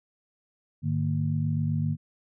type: tone cluster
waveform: sine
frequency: 103.1 / 150.9 / 229.7 Hz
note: G#2 / D3 / A#3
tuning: -12 / +47 / -25 cents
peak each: -29 / -26 / -32 dBFS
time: 0.82-1.97 s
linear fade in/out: 50 ms
effects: none